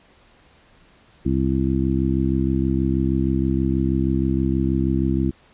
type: harmonic tone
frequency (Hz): 66.3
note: C2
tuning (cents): +23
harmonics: 1 / 2 / 3 / 4 / 5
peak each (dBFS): -24 / -24 / -24 / -24 / -24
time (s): 1.25-5.31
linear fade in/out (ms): 10
effects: pink hiss -54 dBFS RMS until 5.53 s + resampled to 8000 Hz